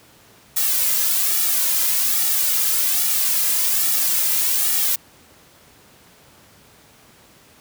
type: noise with flanger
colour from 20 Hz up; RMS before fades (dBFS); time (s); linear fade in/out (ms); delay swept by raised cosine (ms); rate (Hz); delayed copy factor
blue; -19; 0.56-4.96; 10; 1.9 to 2.73; 1.2; -0.85
effects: pink hiss -50 dBFS RMS until 7.6 s + high-pass 80 Hz 12 dB/octave